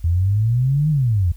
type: exponential two-way sweep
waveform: sine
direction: up then down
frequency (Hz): 81.2 to 157.5 to 81.2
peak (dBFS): -14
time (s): 0.04-1.32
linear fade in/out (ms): 5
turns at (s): 0.9
effects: added 50 Hz sine -35 dBFS peak until 1.36 s + white hiss -56 dBFS RMS until 1.36 s